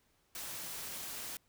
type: noise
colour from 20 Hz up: white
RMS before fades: -43 dBFS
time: 0.35-1.37 s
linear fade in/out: 2 ms
effects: pink hiss -73 dBFS RMS until 1.48 s